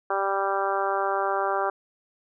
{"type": "harmonic tone", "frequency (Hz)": 196, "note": "G3", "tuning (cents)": 0, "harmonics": [2, 3, 4, 5, 6, 7, 8], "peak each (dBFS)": [-30, -30, -28, -32, -30, -32, -36], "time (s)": [0.1, 1.7], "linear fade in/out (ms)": 5, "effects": []}